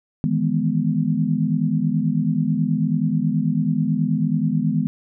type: chord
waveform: sine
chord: E major seventh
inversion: third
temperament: equal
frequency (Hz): 155.56 / 164.81 / 207.7 / 246.9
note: D#3 / E3 / G#3 / B3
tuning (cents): 0 / 0 / 0 / 0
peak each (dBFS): -23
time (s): 0.24-4.87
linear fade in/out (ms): 0
effects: none